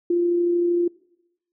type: tone with amplitude modulation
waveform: sine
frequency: 347.2 Hz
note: F4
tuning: 10 cents flat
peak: -16 dBFS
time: 0.1-0.88 s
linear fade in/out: 5 ms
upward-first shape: sine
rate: 32.9 Hz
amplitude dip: 25%
effects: noise-tail reverb RT60 0.9 s tail -23 dB re dry